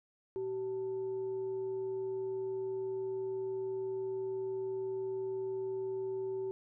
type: tone with frequency modulation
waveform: sine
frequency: 383 Hz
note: G4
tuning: 40 cents flat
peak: -34 dBFS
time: 0.36-6.51 s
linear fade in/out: 0 ms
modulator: 502 Hz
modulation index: 0.2
effects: none